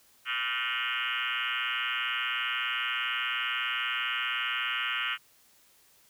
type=tone with frequency modulation; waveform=sine; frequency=2157 Hz; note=C#7; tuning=48 cents flat; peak=-28 dBFS; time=0.25-5.18 s; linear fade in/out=50 ms; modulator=123 Hz; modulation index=7.4; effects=white hiss -62 dBFS RMS until 6.09 s